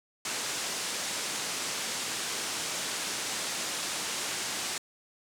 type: low-pass noise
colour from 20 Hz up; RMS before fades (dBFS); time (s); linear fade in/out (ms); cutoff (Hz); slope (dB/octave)
white; -34; 0.25-4.78; 2; 8600; 24
effects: high-pass 150 Hz 12 dB/octave